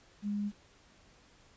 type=tone with quantisation; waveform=sine; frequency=205.4 Hz; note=G#3; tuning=19 cents flat; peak=-31 dBFS; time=0.22-0.52 s; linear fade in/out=50 ms; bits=10; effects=pink hiss -62 dBFS RMS until 1.56 s + resampled to 16000 Hz